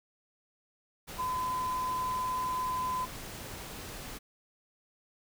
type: tone in noise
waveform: sine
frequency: 1015 Hz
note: B5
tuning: 47 cents sharp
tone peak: -30 dBFS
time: 1.18-3.06 s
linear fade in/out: 20 ms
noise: pink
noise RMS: -43 dBFS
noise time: 1.07-4.19 s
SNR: +10 dB
effects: none